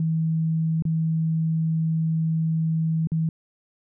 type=tone with dropouts; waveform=sine; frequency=161.1 Hz; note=E3; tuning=39 cents flat; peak=-20 dBFS; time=0-3.29 s; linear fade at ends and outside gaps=2 ms; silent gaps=0.823-0.852 / 3.072-3.118 s; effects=none